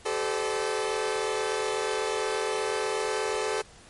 sawtooth tone cluster, 386.1 / 434.4 / 514 / 597 Hz, G4 / A4 / C5 / D5, -26 / -22 / -31 / +28 cents, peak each -29 / -25 / -30 / -34 dBFS, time 0.05-3.62 s, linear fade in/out 10 ms, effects pink hiss -52 dBFS RMS until 3.89 s + MP3 48 kbps

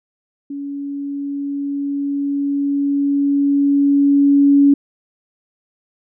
sine tone with level ramp, 282 Hz, C#4, 30 cents sharp, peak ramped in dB -24 to -7 dBFS, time 0.5-4.74 s, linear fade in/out 5 ms, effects none

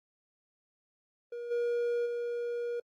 triangle tone with level steps, 476.6 Hz, A#4, 38 cents sharp, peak -35 / -26 / -30 dBFS, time 1.32-2.8 s, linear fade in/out 5 ms, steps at 1.5 / 2.05 s, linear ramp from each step 20 ms, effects AAC 64 kbps

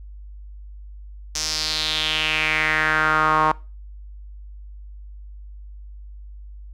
sawtooth tone with band-pass filter sweep, 155.56 Hz, D#3, in tune, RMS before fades -21 dBFS, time 1.35-3.52 s, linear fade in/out 5 ms, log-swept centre 5900 to 1000 Hz, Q 4, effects noise-tail reverb RT60 0.3 s tail -22 dB re dry + added 50 Hz sine -36 dBFS peak until 6.73 s

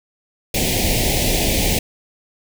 pink band-stop noise, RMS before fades -18 dBFS, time 0.54-1.79 s, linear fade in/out 5 ms, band 800 to 2000 Hz, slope 48 dB/octave, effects none

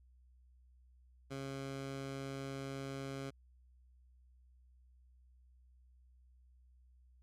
15% pulse tone, 136.3 Hz, C#3, 29 cents flat, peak -35 dBFS, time 1.3-3.31 s, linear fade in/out 20 ms, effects added 62 Hz sine -62 dBFS peak until 7.22 s + low-pass 9000 Hz 12 dB/octave

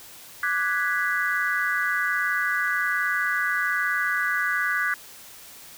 sine chord, G# half-diminished seventh, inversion second, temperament equal, 1174.7 / 1480 / 1661.2 / 1975.5 Hz, D6 / F#6 / G#6 / B6, 0 / 0 / 0 / 0 cents, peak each -30 / -26 / -26 / -29 dBFS, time 0.43-4.94 s, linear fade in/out 2 ms, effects white hiss -45 dBFS RMS until 5.77 s

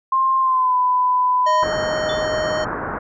sine tone with pitch glide, 1057 to 1000 Hz, C6 to B5, +17 to +21 cents, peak -14 dBFS, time 0.12-1.64 s, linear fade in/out 5 ms, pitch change -96 cents, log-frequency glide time 0.4-0.76 s
square tone, 620 Hz, D#5, 6 cents flat, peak -21 dBFS, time 1.46-2.65 s, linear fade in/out 10 ms
white low-pass noise, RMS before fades -26 dBFS, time 1.62-2.99 s, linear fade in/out 10 ms, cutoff 1600 Hz, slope 48 dB/octave
sine tone with exponential decay, 3500 Hz, A7, 10 cents flat, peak -24 dBFS, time 2.09-2.28 s, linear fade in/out 5 ms, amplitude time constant 41 ms
effects resampled to 16000 Hz

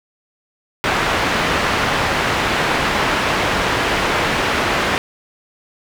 white low-pass noise, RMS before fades -18 dBFS, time 0.84-4.98 s, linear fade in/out 0 ms, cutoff 2000 Hz, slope 12 dB/octave, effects none

